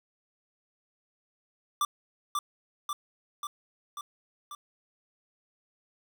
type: tone with echo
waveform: square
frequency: 1174.7 Hz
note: D6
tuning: in tune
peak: -25 dBFS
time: 1.81-1.85 s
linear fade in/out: 2 ms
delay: 540 ms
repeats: 5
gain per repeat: -3 dB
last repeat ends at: 4.55 s
effects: 10-bit